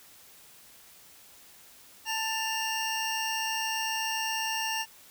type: tone pair together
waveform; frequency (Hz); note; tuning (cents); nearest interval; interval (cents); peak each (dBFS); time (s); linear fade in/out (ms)
25% pulse; 886 / 2805; A5 / F7; +12 / +7; octave + minor sixth; 1995; -28; 2.05-4.86; 50
effects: white hiss -54 dBFS RMS until 5.1 s